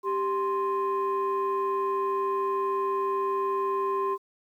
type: tone pair together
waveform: sine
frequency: 392 / 1046.5 Hz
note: G4 / C6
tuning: 0 / 0 cents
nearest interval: octave + perfect fourth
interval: 1700 cents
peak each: -26 dBFS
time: 0.03-4.18 s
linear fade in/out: 50 ms
effects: tanh soft clip ceiling -20 dBFS + 10-bit